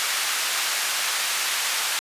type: band-pass noise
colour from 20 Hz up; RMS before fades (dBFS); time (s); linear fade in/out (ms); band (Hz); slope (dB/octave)
pink; -25; 0-1.99; 0; 1400 to 12000; 12
effects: resampled to 32000 Hz